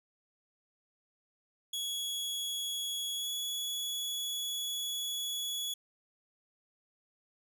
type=tone with pitch glide; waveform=sawtooth; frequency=3352 to 3383 Hz; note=G#7 to G#7; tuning=+15 to +31 cents; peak=-31 dBFS; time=1.73-5.74 s; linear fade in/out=5 ms; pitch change=+16 cents; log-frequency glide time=3.16-3.28 s; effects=none